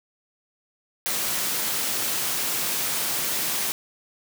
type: high-pass noise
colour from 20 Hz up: white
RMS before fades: -26 dBFS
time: 1.06-3.72 s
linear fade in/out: 0 ms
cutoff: 110 Hz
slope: 24 dB/octave
effects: none